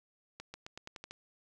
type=accelerating click train; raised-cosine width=0.2 ms; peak=-27 dBFS; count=8; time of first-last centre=0.4-1.11 s; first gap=140 ms; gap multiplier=0.89; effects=none